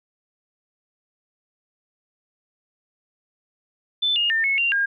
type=tone with pitch steps; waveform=sine; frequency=3521 / 2846 / 1803 / 2193 / 2771 / 1617 Hz; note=A7 / F7 / A6 / C#7 / F7 / G#6; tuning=0 / +32 / +42 / -19 / -14 / -47 cents; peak=-18 dBFS; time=4.02-4.86 s; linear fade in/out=10 ms; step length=140 ms; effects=none